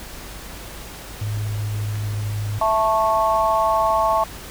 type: tone with pitch glide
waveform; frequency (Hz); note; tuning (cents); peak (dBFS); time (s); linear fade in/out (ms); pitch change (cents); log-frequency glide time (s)
sine; 105.4 to 104.49; G#2 to G#2; +26 to +11; -22; 1.21-2.59; 5; -15; 1.42-2.32
type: click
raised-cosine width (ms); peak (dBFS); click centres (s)
0.3; -22; 1.956
type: harmonic tone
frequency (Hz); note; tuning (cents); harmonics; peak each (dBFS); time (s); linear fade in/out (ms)
220; A3; 0; 3 / 4 / 5; -20 / -20 / -20; 2.61-4.24; 5
effects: added 50 Hz sine -39 dBFS peak until 4.5 s + pink hiss -37 dBFS RMS until 4.5 s